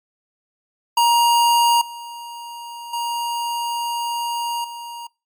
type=tone with level steps; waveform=square; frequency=943 Hz; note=A#5; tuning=20 cents sharp; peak=-13 / -32 / -22 / -31 dBFS; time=0.97-5.07 s; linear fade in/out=5 ms; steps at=1.81 / 2.93 / 4.64 s; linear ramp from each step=5 ms; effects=noise-tail reverb RT60 0.3 s tail -25 dB re dry + MP3 96 kbps